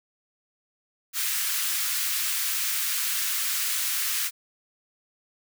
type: high-pass noise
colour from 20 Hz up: white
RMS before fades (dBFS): -27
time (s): 1.13-4.31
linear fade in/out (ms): 50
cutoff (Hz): 1300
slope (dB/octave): 24
effects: none